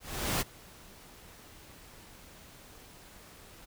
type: noise with ADSR envelope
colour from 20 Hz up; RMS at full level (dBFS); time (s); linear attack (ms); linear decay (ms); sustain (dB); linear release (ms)
pink; -29; 0-3.66; 410; 23; -24; 18
effects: none